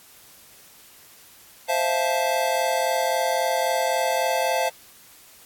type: chord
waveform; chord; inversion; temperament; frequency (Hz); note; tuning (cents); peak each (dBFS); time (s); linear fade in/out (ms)
square; F major seventh; second; just; 523.8 / 654.8 / 698.5 / 873.1; C5 / E5 / F5 / A5; +2 / -12 / 0 / -14; -27; 1.68-4.7; 20
effects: white hiss -50 dBFS RMS until 5.45 s + AAC 64 kbps